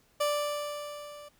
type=tone with level ramp; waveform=30% pulse; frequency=587.3 Hz; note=D5; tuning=in tune; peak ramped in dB=-22 to -43 dBFS; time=0.2-1.29 s; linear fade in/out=10 ms; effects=pink hiss -66 dBFS RMS until 1.39 s